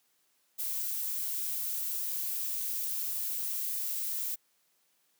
violet noise, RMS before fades -34 dBFS, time 0.58-4.36 s, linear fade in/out 20 ms, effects white hiss -72 dBFS RMS until 5.19 s + high-pass 150 Hz 12 dB/octave

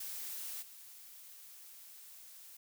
blue noise with level steps, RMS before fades -43 / -54 dBFS, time 0-2.57 s, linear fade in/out 5 ms, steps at 0.61 s, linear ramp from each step 20 ms, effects none

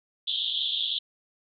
pink band-pass noise, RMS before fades -29 dBFS, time 0.27-0.99 s, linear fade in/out 10 ms, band 3200 to 3700 Hz, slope 96 dB/octave, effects none

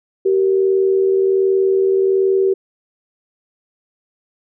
sine tone pair together, 384.9 / 466.2 Hz, G4 / A#4, -32 / 0 cents, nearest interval minor third, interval 332 cents, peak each -12 / -22 dBFS, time 0.25-2.54 s, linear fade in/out 10 ms, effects none

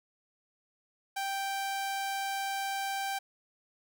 sawtooth tone, 784 Hz, G5, in tune, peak -28 dBFS, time 1.16-3.19 s, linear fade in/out 10 ms, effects none

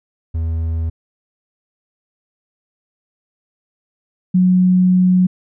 triangle / sine tone pair in turn, 81.5 / 182.96 Hz, E2 / F#3, -19 / -19 cents, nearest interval octave + major second, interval 1400 cents, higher second, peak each -15 / -9 dBFS, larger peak second, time 0.34-0.9 / 4.34-5.27 s, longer second, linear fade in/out 10 ms, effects none

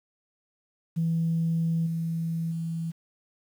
sine tone with level steps, 164.81 Hz, E3, in tune, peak -22 / -26 / -28 dBFS, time 0.96-2.92 s, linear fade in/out 20 ms, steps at 1.86 / 2.51 s, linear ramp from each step 10 ms, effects tanh soft clip ceiling -18 dBFS + 9-bit

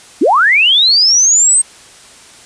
sine linear sweep, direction up, 230 to 8460 Hz, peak -6 dBFS, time 0.21-1.62 s, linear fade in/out 10 ms, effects white hiss -39 dBFS RMS until 2.45 s + resampled to 22050 Hz

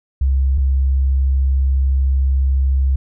sine tone pair in turn, 66.9 / 66.9 Hz, C2 / C2, +39 / +39 cents, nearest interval unison, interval 0 cents, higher neither, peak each -12 dBFS, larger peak neither, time 0.21-0.58 / 0.58-2.96 s, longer second, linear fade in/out 5 ms, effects none

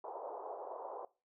white band-pass noise, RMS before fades -45 dBFS, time 0.04-1.05 s, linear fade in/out 2 ms, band 400 to 980 Hz, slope 48 dB/octave, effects noise-tail reverb RT60 0.3 s tail -20 dB re dry

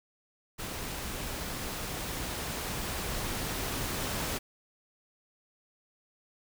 pink noise with level ramp, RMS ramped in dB -38 to -33 dBFS, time 0.58-4.39 s, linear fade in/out 20 ms, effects none

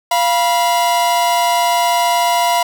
45% pulse tone pair together, 693 / 973.8 Hz, F5 / B5, -14 / -25 cents, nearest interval tritone, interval 589 cents, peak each -15 dBFS, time 0.11-2.63 s, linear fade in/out 5 ms, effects none

